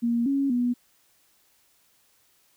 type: tone with pitch steps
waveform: sine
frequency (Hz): 235.3 / 276.3 / 244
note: A#3 / C#4 / B3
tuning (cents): +16 / -6 / -21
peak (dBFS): -21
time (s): 0.02-0.74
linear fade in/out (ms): 20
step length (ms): 240
effects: white hiss -64 dBFS RMS until 2.56 s